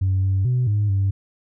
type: tone with pitch steps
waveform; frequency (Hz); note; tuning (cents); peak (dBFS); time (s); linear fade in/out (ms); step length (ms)
sine; 94.9 / 96 / 125.3 / 103.8 / 97.7; F#2 / G2 / B2 / G#2 / G2; +44 / -36 / +25 / 0 / -5; -15; 0.01-1.11; 10; 220
effects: tanh soft clip ceiling -14 dBFS